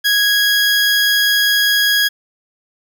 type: tone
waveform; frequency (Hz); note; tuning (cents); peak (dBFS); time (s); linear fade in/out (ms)
20% pulse; 1655; G#6; -6; -7; 0.04-2.09; 20
effects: none

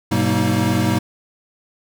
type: tone cluster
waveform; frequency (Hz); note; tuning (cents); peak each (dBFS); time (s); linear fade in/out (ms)
square; 102.1 / 125.3 / 190.7 / 234.3 / 316.6; G#2 / B2 / G3 / A#3 / D#4; -29 / +25 / -47 / +9 / +30; -23; 0.11-0.99; 10
effects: none

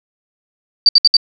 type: tone bursts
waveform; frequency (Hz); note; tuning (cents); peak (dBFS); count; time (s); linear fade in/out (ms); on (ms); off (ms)
sine; 4634; D8; -24; -4; 4; 0.86-1.168; 2; 29; 64
effects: none

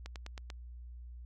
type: slowing click train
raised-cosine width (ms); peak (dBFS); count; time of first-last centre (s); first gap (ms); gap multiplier
0.2; -27; 5; 0.06-0.502; 98; 1.08
effects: added 60 Hz sine -45 dBFS peak until 1.25 s

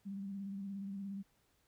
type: tone with vibrato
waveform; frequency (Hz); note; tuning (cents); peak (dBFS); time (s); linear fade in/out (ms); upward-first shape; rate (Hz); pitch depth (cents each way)
sine; 197.1; G3; +10; -40; 0.05-1.23; 20; square; 17; 29
effects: pink hiss -75 dBFS RMS until 1.67 s

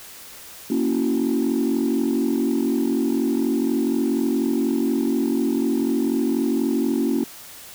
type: chord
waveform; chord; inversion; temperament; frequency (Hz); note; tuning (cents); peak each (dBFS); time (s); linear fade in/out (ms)
sine; F# dominant seventh; first; equal; 233.1 / 277.2 / 329.6 / 370; A#3 / C#4 / E4 / F#4; 0 / 0 / 0 / 0; -22 / -21 / -24 / -26; 0.7-7.24; 5
effects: tanh soft clip ceiling -13 dBFS + white hiss -41 dBFS RMS until 7.74 s

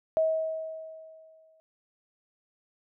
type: tone with exponential decay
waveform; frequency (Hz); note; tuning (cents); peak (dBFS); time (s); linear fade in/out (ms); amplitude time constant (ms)
sine; 639; D#5; +46; -20; 0.17-1.6; 0; 310
effects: none

